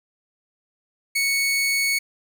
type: tone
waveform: sawtooth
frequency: 2217 Hz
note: C#7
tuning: in tune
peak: -16 dBFS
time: 1.15-1.99 s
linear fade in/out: 10 ms
effects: none